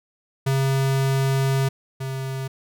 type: tone pair in turn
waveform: square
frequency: 135 / 133.45 Hz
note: C#3 / C3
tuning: -45 / +35 cents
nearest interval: unison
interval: 20 cents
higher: first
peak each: -19 / -27 dBFS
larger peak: first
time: 0.46-1.69 / 2-2.48 s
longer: first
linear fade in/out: 10 ms
effects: none